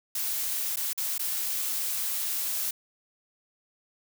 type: noise with dropouts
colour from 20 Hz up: blue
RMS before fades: -30 dBFS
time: 0.15-2.71 s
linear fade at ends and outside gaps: 5 ms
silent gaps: 0.76-0.769 / 0.932-0.976 / 1.181-1.193 s
effects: none